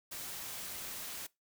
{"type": "noise", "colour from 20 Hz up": "white", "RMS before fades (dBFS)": -43, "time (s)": [0.11, 1.27], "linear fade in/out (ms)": 10, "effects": ["noise-tail reverb RT60 0.2 s tail -22 dB re dry"]}